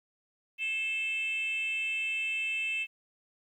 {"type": "tone with frequency modulation", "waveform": "sine", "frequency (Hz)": 2637, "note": "E7", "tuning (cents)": 0, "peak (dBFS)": -28, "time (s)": [0.58, 2.87], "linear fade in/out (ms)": 50, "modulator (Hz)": 479, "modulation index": 0.52, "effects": ["tanh soft clip ceiling -26 dBFS", "11-bit"]}